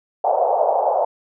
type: band-pass noise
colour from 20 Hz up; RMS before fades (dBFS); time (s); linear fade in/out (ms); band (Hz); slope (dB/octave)
white; -18; 0.24-1.05; 5; 520 to 810; 48
effects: none